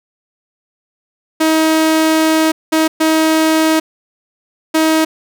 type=tone bursts at uneven times; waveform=sawtooth; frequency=317.4 Hz; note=D#4; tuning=35 cents sharp; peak=-6 dBFS; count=4; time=1.4-2.52 / 2.72-2.88 / 3-3.8 / 4.74-5.05 s; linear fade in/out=10 ms; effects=none